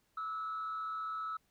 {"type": "tone with frequency modulation", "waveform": "sine", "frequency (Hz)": 1300, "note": "E6", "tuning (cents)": -24, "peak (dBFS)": -35, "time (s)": [0.17, 1.37], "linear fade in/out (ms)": 5, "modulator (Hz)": 135, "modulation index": 0.38, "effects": ["tanh soft clip ceiling -33 dBFS", "pink hiss -75 dBFS RMS until 1.5 s"]}